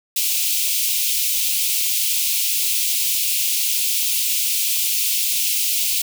white high-pass noise, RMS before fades -20 dBFS, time 0.16-6.02 s, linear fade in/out 5 ms, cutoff 2400 Hz, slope 48 dB/octave, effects none

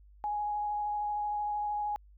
sine tone with vibrato, 833 Hz, G#5, 5 cents sharp, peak -30 dBFS, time 0.24-1.96 s, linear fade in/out 0 ms, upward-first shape sine, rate 13 Hz, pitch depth 10 cents each way, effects added 50 Hz sine -54 dBFS peak until 2.17 s

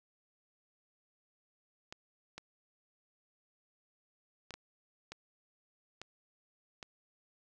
clicks, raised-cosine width 0.2 ms, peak -27 dBFS, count 7, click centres 1.925 / 2.38 / 4.507 / 4.54 / 5.12 / 6.016 / 6.828 s, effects 11-bit

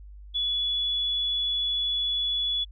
sine tone, 3413 Hz, G#7, 47 cents sharp, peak -24 dBFS, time 0.34-2.65 s, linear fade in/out 20 ms, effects added 50 Hz sine -42 dBFS peak until 2.71 s

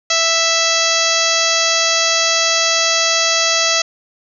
harmonic tone with a mistuned harmonic, 659.3 Hz, E5, in tune, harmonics 1 / 2 / 3 / 4 / 5 / 6 / 7 / 8 / 9 / 10, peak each -22 / -22 / -22 / -22 / -22 / -22 / -22 / -22 / -22 / -22 dBFS, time 0.1-3.82 s, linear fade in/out 5 ms, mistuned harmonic 6, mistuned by +21 cents, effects none

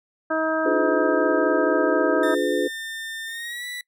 harmonic tone, 317.8 Hz, D#4, 37 cents sharp, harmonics 1 / 2 / 3 / 4 / 5, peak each -26 / -24 / -31 / -28 / -28 dBFS, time 0.3-2.35 s, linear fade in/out 10 ms
sine chord, D diminished seventh, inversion none, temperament just, 293.7 / 352.4 / 422.9 / 507.5 Hz, D4 / F4 / Ab4 / Cb5, 0 / +16 / +31 / +47 cents, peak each -25 dBFS, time 0.65-2.68 s, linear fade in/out 10 ms
30% pulse tone with pitch glide, 1800 to 1962.9 Hz, A6 to B6, +39 to -11 cents, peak -28 dBFS, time 2.23-3.81 s, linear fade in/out 2 ms, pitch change +150 cents, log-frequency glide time 3.26-3.66 s
effects noise-tail reverb RT60 0.1 s tail -22 dB re dry

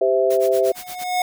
sine chord, C major, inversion second, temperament equal with one note detuned, 392 / 517.5 / 659.3 Hz, G4 / C5 / E5, 0 / -19 / 0 cents, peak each -19 dBFS, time 0.01-0.72 s, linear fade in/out 5 ms
white noise with tremolo, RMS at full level -33 dBFS, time 0.3-1.04 s, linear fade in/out 5 ms, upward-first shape sine, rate 8.6 Hz, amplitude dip 100%
square tone with exponential growth, 727 Hz, F#5, 31 cents flat, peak -16 dBFS, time 0.53-1.22 s, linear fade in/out 2 ms, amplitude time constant 150 ms
effects none

